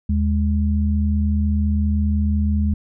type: tone pair together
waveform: sine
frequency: 77.78 / 207.6 Hz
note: D#2 / G#3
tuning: 0 / 0 cents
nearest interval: octave + perfect fourth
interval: 1700 cents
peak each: -17 / -21 dBFS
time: 0.09-2.74 s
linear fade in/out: 5 ms
effects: none